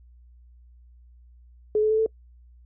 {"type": "tone with pitch steps", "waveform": "sine", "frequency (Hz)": [426, 431.4, 437, 442.6], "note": ["G#4", "A4", "A4", "A4"], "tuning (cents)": [44, -34, -12, 10], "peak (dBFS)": -18, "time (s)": [1.75, 2.062], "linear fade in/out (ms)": 2, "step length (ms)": 78, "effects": ["noise-tail reverb RT60 0.1 s tail -25 dB re dry", "added 60 Hz sine -49 dBFS peak until 2.65 s"]}